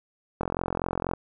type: click train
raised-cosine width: 1 ms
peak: -13 dBFS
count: 33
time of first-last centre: 0.41-1.136 s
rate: 44.1 Hz
effects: none